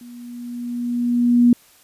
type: tone with level ramp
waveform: sine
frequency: 241.1 Hz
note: B3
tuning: 41 cents flat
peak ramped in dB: -37 to -8 dBFS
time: 0.01-1.53 s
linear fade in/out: 2 ms
effects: white hiss -52 dBFS RMS until 1.83 s + resampled to 32000 Hz